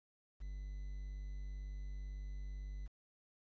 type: tone with quantisation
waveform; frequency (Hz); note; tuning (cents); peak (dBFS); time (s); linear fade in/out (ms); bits
triangle; 49; G1; 0; -40; 0.4-2.88; 20; 11
effects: resampled to 16000 Hz